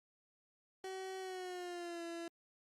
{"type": "tone with pitch glide", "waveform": "30% pulse", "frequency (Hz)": [378.8, 337.5], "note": ["F#4", "E4"], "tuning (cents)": [41, 41], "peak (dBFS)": -40, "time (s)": [0.84, 2.28], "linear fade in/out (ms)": 2, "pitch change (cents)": -200, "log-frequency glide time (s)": [1.19, 2.03], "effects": ["low-pass 10000 Hz 12 dB/octave", "Opus 48 kbps"]}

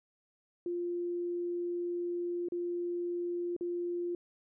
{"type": "tone with dropouts", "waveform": "sine", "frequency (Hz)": 349.2, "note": "F4", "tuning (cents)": 0, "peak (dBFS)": -32, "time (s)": [0.66, 4.15], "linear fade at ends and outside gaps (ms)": 2, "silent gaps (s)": [[2.486, 2.521], [3.565, 3.609]], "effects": []}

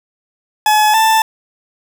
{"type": "tone pair in turn", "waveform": "40% pulse", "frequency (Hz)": [852, 884.5], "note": ["G#5", "A5"], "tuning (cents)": [44, 9], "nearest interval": "minor second", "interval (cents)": 65, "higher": "second", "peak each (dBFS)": -8, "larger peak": "neither", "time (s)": [[0.66, 0.94], [0.94, 1.22]], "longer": "neither", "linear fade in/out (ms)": 2, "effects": []}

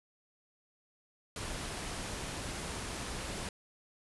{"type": "low-pass noise", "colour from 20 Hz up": "pink", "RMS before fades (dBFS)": -40, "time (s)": [1.36, 3.49], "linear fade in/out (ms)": 2, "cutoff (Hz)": 11000, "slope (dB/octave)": 96, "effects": []}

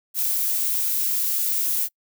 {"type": "noise", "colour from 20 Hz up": "violet", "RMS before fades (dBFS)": -23, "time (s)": [0.14, 1.89], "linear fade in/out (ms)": 50, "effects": ["noise-tail reverb RT60 0.1 s tail -26 dB re dry"]}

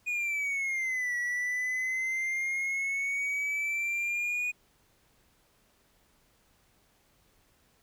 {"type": "exponential two-way sweep", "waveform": "triangle", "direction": "down then up", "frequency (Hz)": [2470, 1935, 2470], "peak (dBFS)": -27, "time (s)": [0.06, 4.52], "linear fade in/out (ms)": 20, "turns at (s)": 1.17, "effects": ["pink hiss -67 dBFS RMS until 7.82 s"]}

